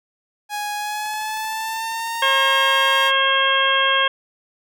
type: tone with pitch glide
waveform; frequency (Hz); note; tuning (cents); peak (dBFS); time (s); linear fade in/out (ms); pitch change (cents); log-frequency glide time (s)
sawtooth; 830.6 to 937.7; G#5 to A#5; 0 to +10; -20; 0.49-3.12; 50; +210; 0.76-2.4
type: click train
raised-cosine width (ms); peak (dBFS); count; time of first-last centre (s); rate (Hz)
0.3; -29; 21; 1.06-2.623; 12.8
type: harmonic tone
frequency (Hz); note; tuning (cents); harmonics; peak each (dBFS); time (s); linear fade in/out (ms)
539; C#5; -49; 1 / 2 / 3 / 4 / 5 / 6; -25 / -20 / -20 / -27 / -25 / -20; 2.22-4.08; 5
effects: none